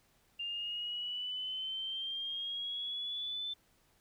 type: exponential sweep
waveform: sine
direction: up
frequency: 2794 to 3540 Hz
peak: -36 dBFS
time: 0.39-3.54 s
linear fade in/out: 10 ms
effects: pink hiss -70 dBFS RMS until 4 s